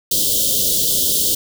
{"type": "band-stop noise", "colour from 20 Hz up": "white", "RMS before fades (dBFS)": -17, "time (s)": [0.11, 1.35], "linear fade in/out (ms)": 5, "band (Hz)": [600, 3000], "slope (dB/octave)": 96, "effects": []}